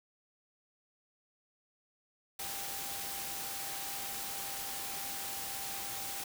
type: tone in noise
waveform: sine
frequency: 790 Hz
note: G5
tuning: 13 cents sharp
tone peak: -48 dBFS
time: 2.39-6.24 s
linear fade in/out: 5 ms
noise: white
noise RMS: -40 dBFS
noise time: 2.39-6.24 s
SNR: -11 dB
effects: none